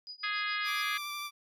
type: tone with tremolo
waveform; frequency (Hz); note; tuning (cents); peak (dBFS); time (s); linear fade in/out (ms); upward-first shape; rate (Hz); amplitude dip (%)
sine; 4932; D#8; -16; -39; 0.07-0.82; 0; triangle; 7.2; 100
type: harmonic tone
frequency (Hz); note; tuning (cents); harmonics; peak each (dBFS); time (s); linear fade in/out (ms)
415.3; G#4; 0; 3 / 4 / 5 / 6 / 7 / 8 / 9 / 10; -37 / -36 / -36 / -41 / -45 / -42 / -46 / -46; 0.23-0.98; 10
type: tone with vibrato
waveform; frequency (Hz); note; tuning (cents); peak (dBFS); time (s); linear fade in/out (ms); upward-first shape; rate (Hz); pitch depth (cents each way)
15% pulse; 1174.7; D6; 0; -30; 0.64-1.31; 50; sine; 12; 15
effects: none